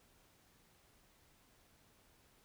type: silence
effects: pink hiss -69 dBFS RMS until 2.44 s